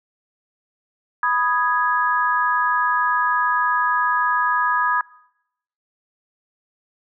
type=chord; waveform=sine; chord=G# minor; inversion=first; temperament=equal; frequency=987.8 / 1244.5 / 1661.2 Hz; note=B5 / D#6 / G#6; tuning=0 / 0 / 0 cents; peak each=-21 dBFS; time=1.23-5.01 s; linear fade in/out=2 ms; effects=noise-tail reverb RT60 0.8 s tail -22 dB re dry